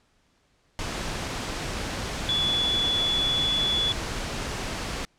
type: tone in noise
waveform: sine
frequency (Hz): 3427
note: A7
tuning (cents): -46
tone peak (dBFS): -22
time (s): 2.29-3.92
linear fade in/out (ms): 0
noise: pink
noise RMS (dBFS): -31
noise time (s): 0.79-5.05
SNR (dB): +6
effects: pink hiss -66 dBFS RMS until 5.18 s + low-pass 7000 Hz 12 dB/octave